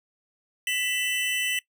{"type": "tone cluster", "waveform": "square", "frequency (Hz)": [1979, 2665, 3014], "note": ["B6", "E7", "F#7"], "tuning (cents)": [3, 18, 31], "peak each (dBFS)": [-30, -30, -29], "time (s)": [0.67, 1.59], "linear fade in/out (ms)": 2, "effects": ["noise-tail reverb RT60 0.1 s tail -21 dB re dry"]}